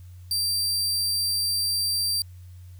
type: tone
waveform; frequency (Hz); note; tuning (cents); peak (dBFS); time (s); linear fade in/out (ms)
sawtooth; 4699; D8; 0; -20; 0.31-2.22; 2
effects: added 90 Hz sine -41 dBFS peak until 2.79 s + white hiss -62 dBFS RMS until 2.79 s